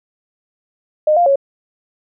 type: tone with pitch steps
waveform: sine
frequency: 612 / 698 / 553 Hz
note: D#5 / F5 / C#5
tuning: -29 / -1 / -4 cents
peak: -9 dBFS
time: 1.07-1.358 s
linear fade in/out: 5 ms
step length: 96 ms
effects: none